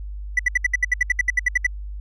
triangle tone bursts, 1975.5 Hz, B6, in tune, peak -12 dBFS, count 15, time 0.37-1.667 s, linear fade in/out 5 ms, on 23 ms, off 68 ms, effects added 50 Hz sine -29 dBFS peak until 2 s + resampled to 22050 Hz

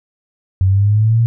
sine linear sweep, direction up, 92.6 to 117.6 Hz, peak -9 dBFS, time 0.61-1.26 s, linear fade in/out 0 ms, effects none

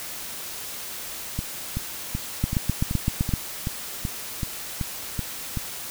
two click trains, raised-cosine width 5 ms, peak -14 / -9 dBFS, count 12 / 8, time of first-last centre 1.39-5.573 / 2.44-3.337 s, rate 2.63 / 7.8 Hz, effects white hiss -35 dBFS RMS until 5.9 s

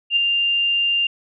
sine tone with ADSR envelope, 2794 Hz, F7, in tune, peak -12 dBFS, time 0.1-1.07 s, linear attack 65 ms, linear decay 7 ms, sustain -4 dB, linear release 4 ms, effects none

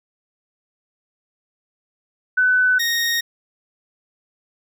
sine / 20% pulse tone pair in turn, 1503 / 1863.3 Hz, F#6 / A#6, +27 / -1 cents, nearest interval major third, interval 372 cents, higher second, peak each -13 dBFS, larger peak neither, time 2.37-2.79 / 2.79-3.21 s, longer neither, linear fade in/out 10 ms, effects none

